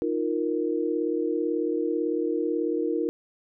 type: chord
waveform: sine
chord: Eb suspended second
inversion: none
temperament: equal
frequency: 311.1 / 349.2 / 466.2 Hz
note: Eb4 / F4 / Bb4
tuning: 0 / 0 / 0 cents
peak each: -28 dBFS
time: 0.02-3.09 s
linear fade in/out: 0 ms
effects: none